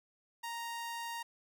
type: tone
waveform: sawtooth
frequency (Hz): 932.3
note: A#5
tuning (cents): 0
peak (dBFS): -35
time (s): 0.43-1.23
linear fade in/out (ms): 10
effects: none